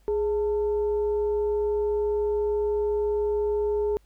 sine tone with frequency modulation, 417 Hz, G#4, 7 cents sharp, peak -22 dBFS, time 0.08-3.97 s, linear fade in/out 0 ms, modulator 474 Hz, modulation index 0.33, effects added 50 Hz sine -57 dBFS peak until 4.05 s + pink hiss -67 dBFS RMS until 4.05 s

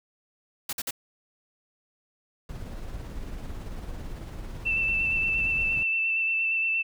white noise bursts, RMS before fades -31 dBFS, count 3, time 0.69-0.909 s, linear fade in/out 5 ms, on 39 ms, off 51 ms
brown noise with tremolo, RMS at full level -35 dBFS, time 2.49-5.83 s, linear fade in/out 2 ms, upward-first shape sine, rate 18 Hz, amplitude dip 30%
sine tone with vibrato, 2664 Hz, E7, 18 cents sharp, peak -23 dBFS, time 4.65-6.83 s, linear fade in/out 20 ms, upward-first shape square, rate 8.6 Hz, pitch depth 15 cents each way
effects none

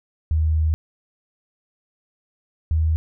sine tone pair in turn, 78.6 / 79.38 Hz, D#2 / D#2, +18 / +35 cents, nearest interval unison, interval 17 cents, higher second, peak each -16 dBFS, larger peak neither, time 0.31-0.74 / 2.71-2.96 s, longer first, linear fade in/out 0 ms, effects none

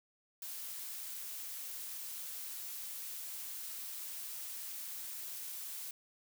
blue noise, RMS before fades -44 dBFS, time 0.42-5.91 s, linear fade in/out 2 ms, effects none

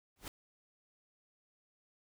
pink noise with exponential growth, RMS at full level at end -39 dBFS, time 0.16-0.28 s, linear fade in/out 2 ms, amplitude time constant 24 ms, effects none

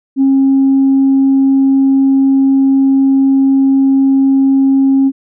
sine tone, 270.4 Hz, C#4, 43 cents flat, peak -5 dBFS, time 0.16-5.12 s, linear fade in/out 50 ms, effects tanh soft clip ceiling -3 dBFS

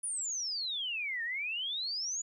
sine exponential two-way sweep, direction down then up, 9956 to 1791 to 6980 Hz, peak -33 dBFS, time 0.03-2.22 s, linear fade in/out 10 ms, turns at 1.23 s, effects 12-bit

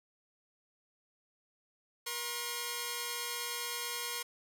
5% pulse tone pair together, 477.6 / 1072.2 Hz, A#4 / C6, +42 / +42 cents, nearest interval octave + major second, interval 1400 cents, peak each -28 / -26 dBFS, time 2.06-4.23 s, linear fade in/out 10 ms, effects none

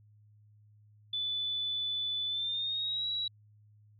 sine tone with pitch glide, 3487 to 3891 Hz, A7 to B7, -16 to -27 cents, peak -31 dBFS, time 1.13-3.28 s, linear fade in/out 5 ms, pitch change +189 cents, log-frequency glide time 2.27-3.07 s, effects added 105 Hz sine -58 dBFS peak until 3.99 s

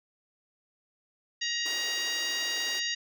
harmonic tone, 944 Hz, A#5, 22 cents sharp, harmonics 2 / 3 / 4 / 5 / 6 / 7, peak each -34 / -35 / -36 / -35 / -41 / -39 dBFS, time 1.41-2.95 s, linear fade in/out 10 ms
pink high-pass noise, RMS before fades -43 dBFS, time 1.65-2.8 s, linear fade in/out 10 ms, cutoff 290 Hz, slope 48 dB/octave
effects none

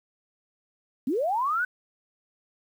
sine linear sweep, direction up, 229.1 to 1531 Hz, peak -23 dBFS, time 1.07-1.65 s, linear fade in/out 5 ms, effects 9-bit

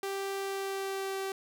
sawtooth tone with pitch glide, 392 to 387.1 Hz, G4 to G4, 0 to -22 cents, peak -29 dBFS, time 0.03-1.32 s, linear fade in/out 2 ms, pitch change -22 cents, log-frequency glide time 0.36-1.19 s, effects none

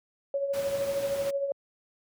sine tone with tremolo, 557 Hz, C#5, 8 cents sharp, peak -24 dBFS, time 0.34-1.52 s, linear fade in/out 2 ms, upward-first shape triangle, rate 13 Hz, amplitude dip 60%
pink noise, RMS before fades -40 dBFS, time 0.53-1.31 s, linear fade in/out 10 ms
effects high-pass 100 Hz 12 dB/octave

